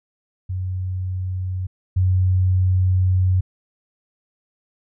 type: tone pair in turn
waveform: sine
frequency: 92.5 / 92.5 Hz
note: F#2 / F#2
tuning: 0 / 0 cents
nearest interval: unison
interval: 0 cents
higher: neither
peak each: -22 / -14 dBFS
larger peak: second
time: 0.49-1.67 / 1.96-3.41 s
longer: second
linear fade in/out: 10 ms
effects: none